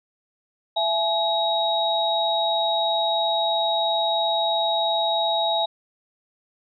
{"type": "tone cluster", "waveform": "sine", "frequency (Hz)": [669, 846, 3801], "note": ["E5", "G#5", "A#7"], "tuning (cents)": [25, 32, 33], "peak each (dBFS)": -24, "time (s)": [0.76, 5.66], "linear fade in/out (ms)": 10, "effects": []}